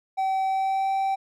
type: tone with pitch glide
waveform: triangle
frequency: 767 to 775.9 Hz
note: G5 to G5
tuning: -38 to -18 cents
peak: -20 dBFS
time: 0.17-1.16 s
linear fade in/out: 20 ms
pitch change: +20 cents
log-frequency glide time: 0.45-0.91 s
effects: none